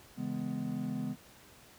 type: chord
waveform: triangle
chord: C# minor seventh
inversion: none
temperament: equal with one note detuned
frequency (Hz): 138.59 / 164.81 / 207.7 / 250.1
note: C#3 / E3 / G#3 / B3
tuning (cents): 0 / 0 / 0 / +22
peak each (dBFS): -39 / -40 / -36 / -35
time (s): 0.16-1.16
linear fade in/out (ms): 50
effects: pink hiss -57 dBFS RMS until 1.78 s + high-pass 60 Hz 12 dB/octave

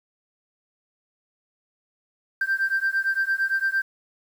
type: beating tone pair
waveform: sine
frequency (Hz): 1568 / 1576.8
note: G6 / G6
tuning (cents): 0 / +10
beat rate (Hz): 8.8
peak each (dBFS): -23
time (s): 2.41-3.82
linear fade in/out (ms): 5
effects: tanh soft clip ceiling -16 dBFS + 8-bit

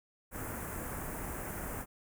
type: band-stop noise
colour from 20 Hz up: pink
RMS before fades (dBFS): -40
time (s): 0.31-1.86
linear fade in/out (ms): 50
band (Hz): 2000 to 8000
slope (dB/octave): 24
effects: none

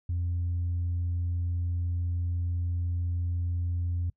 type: tone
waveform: sine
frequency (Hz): 87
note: F2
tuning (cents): -6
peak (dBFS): -25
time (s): 0.09-4.1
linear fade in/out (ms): 5
effects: noise-tail reverb RT60 0.1 s tail -26 dB re dry + tanh soft clip ceiling -24 dBFS

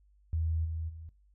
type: tone with level steps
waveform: sine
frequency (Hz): 80.9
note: E2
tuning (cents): -32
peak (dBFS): -28 / -33 / -43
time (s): 0.33-1.09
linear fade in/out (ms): 0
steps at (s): 0.64 / 0.88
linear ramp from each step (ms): 20
effects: noise-tail reverb RT60 0.2 s tail -18 dB re dry + added 50 Hz sine -61 dBFS peak until 1.34 s

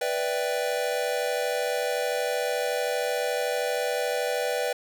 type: chord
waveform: square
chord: E minor seventh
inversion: second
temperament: equal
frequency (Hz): 493.9 / 587.3 / 659.3 / 784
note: B4 / D5 / E5 / G5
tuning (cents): 0 / 0 / 0 / 0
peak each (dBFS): -29 / -31 / -35 / -34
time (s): 0.01-4.73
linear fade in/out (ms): 5
effects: none

